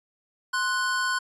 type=tone pair together; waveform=square; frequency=1046.5 / 1480 Hz; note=C6 / F#6; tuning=0 / 0 cents; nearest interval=tritone; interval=600 cents; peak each=-29 / -26 dBFS; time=0.53-1.19 s; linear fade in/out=10 ms; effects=resampled to 22050 Hz